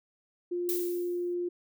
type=tone; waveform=sine; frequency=352.1 Hz; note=F4; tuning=14 cents sharp; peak=-29 dBFS; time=0.51-1.49 s; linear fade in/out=10 ms
type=noise with exponential decay; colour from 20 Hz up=violet; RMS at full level=-31 dBFS; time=0.69-1.34 s; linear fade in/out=0 ms; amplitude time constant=140 ms
effects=none